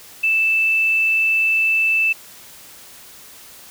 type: tone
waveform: sine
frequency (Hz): 2642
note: E7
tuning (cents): +3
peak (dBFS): -14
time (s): 0.23-2.13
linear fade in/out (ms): 10
effects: white hiss -42 dBFS RMS until 3.7 s